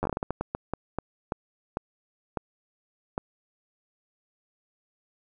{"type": "slowing click train", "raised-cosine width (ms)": 1, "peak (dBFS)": -14, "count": 17, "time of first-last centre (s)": [0.03, 3.179], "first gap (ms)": 10, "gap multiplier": 1.34, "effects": []}